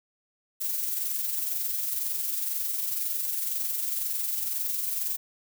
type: noise with amplitude modulation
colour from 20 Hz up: violet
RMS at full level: -28 dBFS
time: 0.6-5.17 s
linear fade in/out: 20 ms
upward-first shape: sine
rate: 22 Hz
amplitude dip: 40%
effects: none